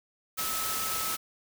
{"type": "tone in noise", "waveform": "sine", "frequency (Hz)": 1297, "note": "E6", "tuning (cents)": -28, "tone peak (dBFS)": -36, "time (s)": [0.37, 1.17], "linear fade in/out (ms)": 20, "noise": "white", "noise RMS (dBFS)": -32, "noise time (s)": [0.37, 1.17], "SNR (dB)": -7, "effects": []}